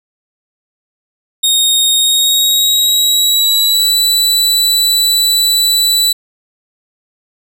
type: tone with pitch glide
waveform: sawtooth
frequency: 3719 to 3963 Hz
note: A#7 to B7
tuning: -5 to +5 cents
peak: -6 dBFS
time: 1.43-6.13 s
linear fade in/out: 10 ms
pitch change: +110 cents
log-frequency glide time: 1.95-3.96 s
effects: none